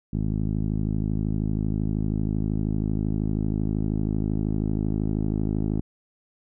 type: tone with low-pass filter sweep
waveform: 10% pulse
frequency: 52.8 Hz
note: G#1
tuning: 29 cents sharp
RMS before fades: -25 dBFS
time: 0.13-5.81 s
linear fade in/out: 5 ms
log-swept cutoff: 220 to 330 Hz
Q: 1.1
effects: none